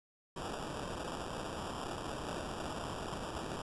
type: noise with sample-and-hold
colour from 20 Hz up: blue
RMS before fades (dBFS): -41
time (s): 0.36-3.62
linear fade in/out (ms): 5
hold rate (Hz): 2100
effects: resampled to 24000 Hz